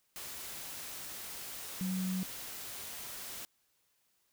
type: tone in noise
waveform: sine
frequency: 186.5 Hz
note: F#3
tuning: 14 cents sharp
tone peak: -32 dBFS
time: 1.81-2.23 s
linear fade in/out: 0 ms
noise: white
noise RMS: -44 dBFS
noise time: 0.16-3.45 s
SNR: +9 dB
effects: white hiss -75 dBFS RMS until 4.32 s